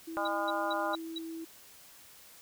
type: tone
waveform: sine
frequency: 327 Hz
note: E4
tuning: 14 cents flat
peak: -38 dBFS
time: 0.07-1.45 s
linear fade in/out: 10 ms
type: harmonic tone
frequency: 203.1 Hz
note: G#3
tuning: 38 cents flat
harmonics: 3 / 4 / 5 / 6 / 7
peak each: -35 / -36 / -37 / -38 / -38 dBFS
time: 0.17-0.95 s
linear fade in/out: 0 ms
type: tone bursts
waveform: sine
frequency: 3888 Hz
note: B7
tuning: 28 cents flat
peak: -35 dBFS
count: 5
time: 0.25-1.185 s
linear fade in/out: 5 ms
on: 27 ms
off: 200 ms
effects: white hiss -55 dBFS RMS until 2.41 s